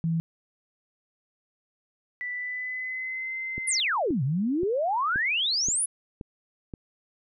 sine tone, 164.6 Hz, E3, 2 cents flat, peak -23 dBFS, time 0.04-0.2 s, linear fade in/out 0 ms
sine tone with pitch glide, 1975.5 to 2070 Hz, B6 to C7, 0 to -19 cents, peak -30 dBFS, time 2.21-3.8 s, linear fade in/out 0 ms, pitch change +81 cents, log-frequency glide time 2.32-3.35 s
click train, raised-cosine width 3 ms, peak -23 dBFS, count 7, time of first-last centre 3.58-6.738 s, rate 1.9 Hz
sine exponential two-way sweep, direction down then up, 10770 to 123.47 to 10770 Hz, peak -23 dBFS, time 3.67-5.86 s, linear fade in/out 10 ms, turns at 4.23 s
effects none

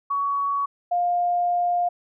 sine tone pair in turn, 1124 / 705 Hz, C#6 / F5, +24 / +16 cents, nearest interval minor sixth, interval 808 cents, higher first, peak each -21 / -19 dBFS, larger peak second, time 0.1-0.66 / 0.91-1.89 s, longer second, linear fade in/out 10 ms, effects none

